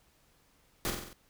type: noise with echo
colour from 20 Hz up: pink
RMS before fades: -32 dBFS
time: 0.85-0.9 s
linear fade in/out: 0 ms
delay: 46 ms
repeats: 5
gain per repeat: -4 dB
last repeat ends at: 1.13 s
effects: pink hiss -67 dBFS RMS until 1.29 s